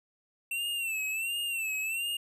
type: tone with vibrato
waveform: square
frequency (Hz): 2692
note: E7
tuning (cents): +36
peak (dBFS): -31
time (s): 0.51-2.17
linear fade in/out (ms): 5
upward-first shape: sine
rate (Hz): 1.4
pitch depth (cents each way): 92
effects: none